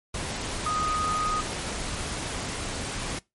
sine tone in noise, 1244.5 Hz, D#6, in tune, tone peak -25 dBFS, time 0.66-1.41 s, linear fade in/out 5 ms, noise pink, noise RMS -32 dBFS, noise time 0.14-3.19 s, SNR +4 dB, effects noise-tail reverb RT60 0.2 s tail -22 dB re dry + MP3 48 kbps

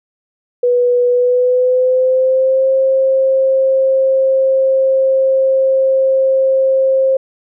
sine tone with pitch glide, 490 to 531.3 Hz, B4 to C5, -14 to +26 cents, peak -9 dBFS, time 0.63-7.17 s, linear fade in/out 5 ms, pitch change +140 cents, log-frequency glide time 1.08-2.69 s, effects none

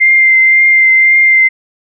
sine tone with vibrato, 2093 Hz, C7, in tune, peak -4 dBFS, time 0-1.49 s, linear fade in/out 20 ms, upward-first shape triangle, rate 1.9 Hz, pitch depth 18 cents each way, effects none

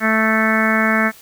harmonic tone, 220 Hz, A3, in tune, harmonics 1 / 2 / 3 / 4 / 5 / 6 / 7 / 8 / 9 / 10, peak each -18 / -28 / -23 / -29 / -27 / -22 / -23 / -20 / -26 / -23 dBFS, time 0-1.12 s, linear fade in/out 50 ms, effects white hiss -44 dBFS RMS until 1.21 s

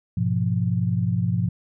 sine chord, F diminished, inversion first, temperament equal, 103.83 / 123.47 / 174.61 Hz, Ab2 / Cb3 / F3, 0 / 0 / 0 cents, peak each -24 dBFS, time 0.17-1.49 s, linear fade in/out 5 ms, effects none

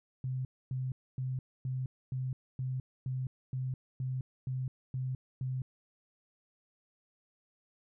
sine tone bursts, 129.4 Hz, C3, 19 cents flat, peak -32 dBFS, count 12, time 0.24-5.62 s, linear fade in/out 2 ms, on 210 ms, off 260 ms, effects none

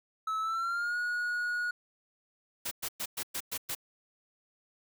triangle tone with pitch glide, 1300 to 1450.8 Hz, E6 to F#6, -24 to -34 cents, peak -28 dBFS, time 0.27-1.71 s, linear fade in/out 5 ms, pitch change +190 cents, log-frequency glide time 0.4-0.97 s
white noise bursts, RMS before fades -35 dBFS, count 7, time 2.65-3.751 s, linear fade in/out 10 ms, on 63 ms, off 110 ms
effects none

